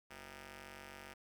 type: ring-modulated tone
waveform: 5% pulse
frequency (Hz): 140.9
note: C#3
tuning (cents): +29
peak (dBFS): -36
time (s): 0.1-1.14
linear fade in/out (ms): 10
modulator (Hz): 1080
effects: none